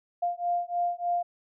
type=beating tone pair; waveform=sine; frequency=698.5 / 701.8 Hz; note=F5 / F5; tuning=0 / +8 cents; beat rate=3.3 Hz; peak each=-29 dBFS; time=0.22-1.23 s; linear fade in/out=10 ms; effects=none